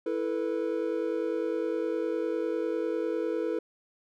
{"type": "chord", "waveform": "triangle", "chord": "E suspended fourth", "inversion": "none", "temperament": "equal with one note detuned", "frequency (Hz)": [329.6, 440, 489.9], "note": ["E4", "A4", "B4"], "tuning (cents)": [0, 0, -14], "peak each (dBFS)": -30, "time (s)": [0.06, 3.59], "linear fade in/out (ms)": 5, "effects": []}